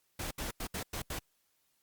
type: noise bursts at uneven times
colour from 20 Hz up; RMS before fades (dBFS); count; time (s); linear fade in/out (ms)
pink; -38; 6; 0.19-0.31 / 0.38-0.51 / 0.6-0.67 / 0.74-0.83 / 0.93-1.02 / 1.1-1.19; 5
effects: white hiss -75 dBFS RMS until 1.82 s + Opus 48 kbps